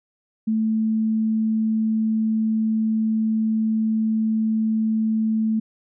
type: tone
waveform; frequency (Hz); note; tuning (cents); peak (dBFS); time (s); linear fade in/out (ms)
sine; 220; A3; 0; -18; 0.47-5.6; 10
effects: none

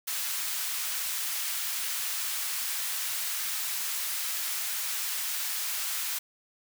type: high-pass noise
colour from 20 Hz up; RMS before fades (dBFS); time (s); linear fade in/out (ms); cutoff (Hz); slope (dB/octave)
white; -32; 0.07-6.19; 10; 1200; 12
effects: none

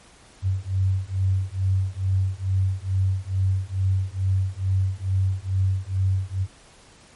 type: beating tone pair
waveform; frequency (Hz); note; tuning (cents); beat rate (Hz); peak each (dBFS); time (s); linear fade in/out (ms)
sine; 94 / 96.3; F#2 / G2; +28 / -30; 2.3; -23; 0.42-6.47; 50
effects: pink hiss -51 dBFS RMS until 7.15 s + MP3 48 kbps

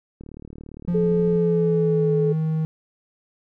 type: click train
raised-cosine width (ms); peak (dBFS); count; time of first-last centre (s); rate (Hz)
3; -26; 44; 0.21-1.357; 37.5
type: tone with pitch glide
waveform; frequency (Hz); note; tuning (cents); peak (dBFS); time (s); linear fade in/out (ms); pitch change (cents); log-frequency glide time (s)
triangle; 174.4 to 158.09; F3 to D#3; -2 to +28; -18; 0.88-2.65; 0; -170; 1.29-2.17
type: tone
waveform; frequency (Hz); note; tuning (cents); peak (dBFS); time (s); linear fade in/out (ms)
sine; 430; A4; -40; -19; 0.94-2.33; 10
effects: none

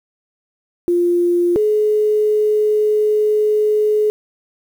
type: tone pair in turn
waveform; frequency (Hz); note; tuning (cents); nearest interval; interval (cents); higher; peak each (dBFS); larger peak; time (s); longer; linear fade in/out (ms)
sine; 349.2 / 424.9; F4 / G#4; 0 / +40; minor third; 340; second; -12; neither; 0.88-1.56 / 1.56-4.1; second; 0
effects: 7-bit

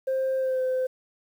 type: tone with pitch glide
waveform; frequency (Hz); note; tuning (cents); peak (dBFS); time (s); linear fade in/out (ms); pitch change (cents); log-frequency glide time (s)
sine; 527 to 515; C5 to C5; +12 to -28; -21; 0.07-0.87; 10; -40; 0.37-0.61
effects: tanh soft clip ceiling -21 dBFS + 9-bit

